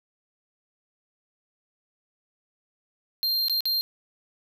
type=tone with dropouts; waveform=square; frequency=4186 Hz; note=C8; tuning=in tune; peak=-23 dBFS; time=3.23-3.81 s; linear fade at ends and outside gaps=0 ms; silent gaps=3.483-3.497 / 3.606-3.655 s; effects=none